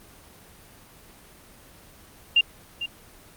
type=tone with echo; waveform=sine; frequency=2794 Hz; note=F7; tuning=in tune; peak=-14 dBFS; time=2.36-2.41 s; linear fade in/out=5 ms; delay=450 ms; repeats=1; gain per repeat=-13 dB; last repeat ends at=2.86 s; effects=pink hiss -50 dBFS RMS until 3.36 s + Opus 24 kbps